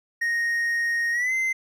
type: tone with pitch glide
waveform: triangle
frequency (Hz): 1864.7 to 2069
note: A#6 to C7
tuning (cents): 0 to -20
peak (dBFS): -20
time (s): 0.21-1.53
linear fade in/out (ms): 10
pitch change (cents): +180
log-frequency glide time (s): 1.12-1.33
effects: none